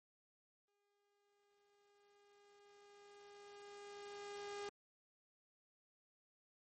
sawtooth tone with exponential growth, 406.9 Hz, G#4, 35 cents flat, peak -40 dBFS, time 0.68-4.69 s, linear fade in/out 1 ms, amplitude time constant 870 ms, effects MP3 32 kbps

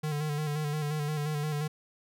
square tone with vibrato, 150 Hz, D3, 37 cents sharp, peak -30 dBFS, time 0.03-1.68 s, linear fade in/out 10 ms, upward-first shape square, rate 5.7 Hz, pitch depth 38 cents each way, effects none

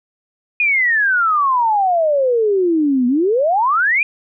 sine exponential two-way sweep, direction down then up, 2489 to 239.5 to 2489 Hz, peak -12 dBFS, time 0.6-4.03 s, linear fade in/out 2 ms, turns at 3.07 s, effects none

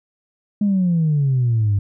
sine exponential sweep, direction down, 210.1 to 97.8 Hz, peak -13 dBFS, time 0.61-1.79 s, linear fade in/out 5 ms, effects tanh soft clip ceiling -11 dBFS

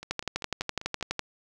two click trains, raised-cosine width 0.2 ms, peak -23 / -11 dBFS, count 6 / 14, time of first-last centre 0.03-1.01 / 0.11-1.193 s, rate 5.1 / 12 Hz, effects none

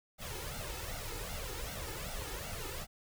pink noise with flanger, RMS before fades -41 dBFS, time 0.18-2.87 s, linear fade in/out 50 ms, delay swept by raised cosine 1.4 to 2.34 ms, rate 2.6 Hz, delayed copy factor +0.75, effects none

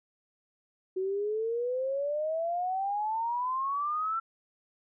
sine exponential sweep, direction up, 370 to 1353 Hz, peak -28 dBFS, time 0.96-4.2 s, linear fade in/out 10 ms, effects none

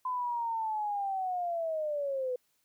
sine linear sweep, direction down, 1019 to 493.9 Hz, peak -30 dBFS, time 0.05-2.36 s, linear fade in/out 5 ms, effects white hiss -74 dBFS RMS until 2.64 s

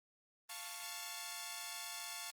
5% pulse chord, F augmented, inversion none, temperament equal, 698.5 / 880 / 1108.7 Hz, F5 / A5 / C#6, 0 / 0 / 0 cents, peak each -38 / -36 / -36 dBFS, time 0.49-2.31 s, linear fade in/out 10 ms, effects Opus 24 kbps

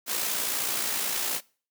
white noise with amplitude modulation, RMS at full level -27 dBFS, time 0.06-1.41 s, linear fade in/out 50 ms, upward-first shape sine, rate 59.2 Hz, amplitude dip 40%, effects noise-tail reverb RT60 0.4 s tail -23 dB re dry + high-pass 200 Hz 12 dB/octave

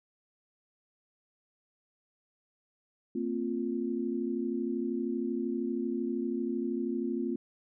sine chord, Bb suspended second, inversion none, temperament equal with one note detuned, 228.8 / 261.6 / 349.2 Hz, Bb3 / C4 / F4, -32 / 0 / 0 cents, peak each -34 dBFS, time 3.15-7.36 s, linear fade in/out 5 ms, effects none

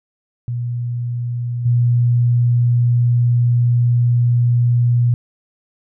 sine tone with level steps, 120.6 Hz, B2, 41 cents flat, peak -19 / -11 dBFS, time 0.48-5.14 s, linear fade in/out 0 ms, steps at 1.65 s, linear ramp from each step 10 ms, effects none

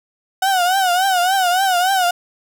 35% pulse tone with vibrato, 742 Hz, F#5, 5 cents sharp, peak -12 dBFS, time 0.42-2.11 s, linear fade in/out 5 ms, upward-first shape triangle, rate 3.5 Hz, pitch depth 120 cents each way, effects none

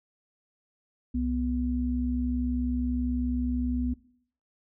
sine tone pair together, 65.4 / 246.9 Hz, C2 / B3, 0 / 0 cents, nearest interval octave + major seventh, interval 2300 cents, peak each -30 / -27 dBFS, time 1.14-3.94 s, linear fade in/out 10 ms, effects noise-tail reverb RT60 0.6 s tail -19 dB re dry

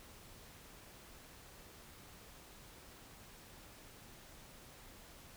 silence, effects pink hiss -57 dBFS RMS until 5.36 s

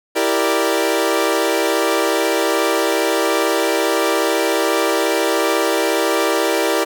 sawtooth chord, E half-diminished seventh, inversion none, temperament equal, 329.6 / 392 / 466.2 / 587.3 Hz, E4 / G4 / Bb4 / D5, 0 / 0 / 0 / 0 cents, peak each -17 dBFS, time 0.15-6.85 s, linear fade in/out 20 ms, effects none

